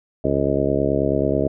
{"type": "harmonic tone", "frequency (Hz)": 69.3, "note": "C#2", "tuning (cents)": 0, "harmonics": [1, 2, 3, 4, 5, 6, 7, 8, 9], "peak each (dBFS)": [-29, -26, -29, -24, -25, -24, -27, -28, -24], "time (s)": [0.24, 1.48], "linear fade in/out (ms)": 5, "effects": []}